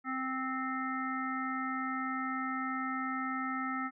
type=harmonic tone; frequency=261.6 Hz; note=C4; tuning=in tune; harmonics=1 / 3 / 5 / 7 / 8; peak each=-37 / -43 / -36 / -42 / -45 dBFS; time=0.04-3.91 s; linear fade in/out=50 ms; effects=none